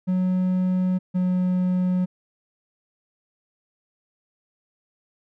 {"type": "tone pair in turn", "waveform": "triangle", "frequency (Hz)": [184, 182.31], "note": ["F#3", "F#3"], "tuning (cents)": [-9, -25], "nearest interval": "unison", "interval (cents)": 16, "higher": "first", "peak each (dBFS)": -17, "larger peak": "neither", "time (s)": [[0.07, 0.99], [1.14, 2.06]], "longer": "neither", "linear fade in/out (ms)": 20, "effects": []}